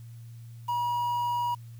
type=tone with quantisation; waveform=triangle; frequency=962 Hz; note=B5; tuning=46 cents flat; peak=-24 dBFS; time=0.68-1.55 s; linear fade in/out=10 ms; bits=8; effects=added 116 Hz sine -42 dBFS peak until 1.79 s + white hiss -63 dBFS RMS until 1.79 s